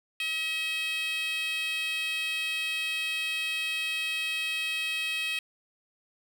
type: tone with high-pass filter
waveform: 10% pulse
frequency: 640 Hz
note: D#5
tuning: 49 cents sharp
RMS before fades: -31 dBFS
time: 0.2-5.39 s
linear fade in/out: 2 ms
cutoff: 2600 Hz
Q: 4
effects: none